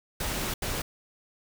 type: noise bursts at uneven times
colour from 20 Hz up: pink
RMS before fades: -31 dBFS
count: 2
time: 0.2-0.54 / 0.62-0.82 s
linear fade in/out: 5 ms
effects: none